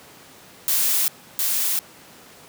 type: noise with echo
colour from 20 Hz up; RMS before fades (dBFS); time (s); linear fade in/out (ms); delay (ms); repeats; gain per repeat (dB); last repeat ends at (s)
blue; -20; 0.68-1.08; 0; 710; 1; -2; 1.79
effects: pink hiss -46 dBFS RMS until 2.48 s + high-pass 150 Hz 12 dB/octave